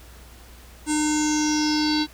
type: tone with low-pass filter sweep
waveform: square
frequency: 303.4 Hz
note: D#4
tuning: 44 cents flat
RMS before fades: -22 dBFS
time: 0.86-2.07 s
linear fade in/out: 50 ms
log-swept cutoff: 8400 to 4200 Hz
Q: 7.6
effects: added 60 Hz sine -45 dBFS peak until 2.13 s + pink hiss -49 dBFS RMS until 2.13 s